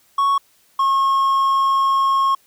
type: tone pair in turn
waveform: triangle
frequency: 1108.7 / 1085.3 Hz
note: C#6 / C#6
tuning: 0 / -37 cents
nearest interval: unison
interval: 37 cents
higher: first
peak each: -12 dBFS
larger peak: neither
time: 0.18-0.38 / 0.79-2.35 s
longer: second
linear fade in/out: 5 ms
effects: white hiss -57 dBFS RMS until 2.46 s